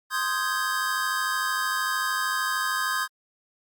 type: chord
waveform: square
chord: Ab major seventh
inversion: first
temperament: equal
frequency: 1046.5 / 1244.5 / 1568 / 1661.2 Hz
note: C6 / Eb6 / G6 / Ab6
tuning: 0 / 0 / 0 / 0 cents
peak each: -31 dBFS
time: 0.1-3.08 s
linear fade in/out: 50 ms
effects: Opus 48 kbps